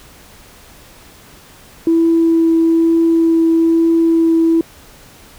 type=tone with vibrato; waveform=sine; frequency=329.6 Hz; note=E4; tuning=in tune; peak=-8 dBFS; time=1.87-4.61 s; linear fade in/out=2 ms; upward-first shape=triangle; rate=1.1 Hz; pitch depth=9 cents each way; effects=tanh soft clip ceiling -4 dBFS + pink hiss -42 dBFS RMS until 5.38 s